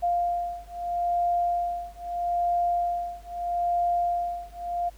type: beating tone pair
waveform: sine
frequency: 698.5 / 699.28 Hz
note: F5 / F5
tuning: 0 / +2 cents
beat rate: 0.78 Hz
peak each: -27 dBFS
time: 0.02-4.9 s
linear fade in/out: 20 ms
effects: added 50 Hz sine -46 dBFS peak until 4.97 s + pink hiss -57 dBFS RMS until 4.97 s